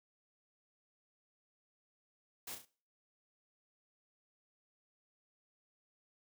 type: noise with echo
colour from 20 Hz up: white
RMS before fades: -45 dBFS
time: 2.47-2.55 s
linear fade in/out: 5 ms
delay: 34 ms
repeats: 3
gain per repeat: -6 dB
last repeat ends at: 2.652 s
effects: noise-tail reverb RT60 0.4 s tail -19 dB re dry + high-pass 100 Hz 12 dB/octave